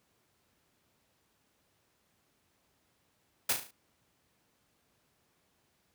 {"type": "noise with echo", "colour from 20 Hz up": "white", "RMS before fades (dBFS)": -28, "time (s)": [3.49, 3.53], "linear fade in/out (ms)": 5, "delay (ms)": 36, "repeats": 5, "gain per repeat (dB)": -6, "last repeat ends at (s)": 3.71, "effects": ["pink hiss -73 dBFS RMS until 5.94 s", "high-pass 80 Hz 12 dB/octave"]}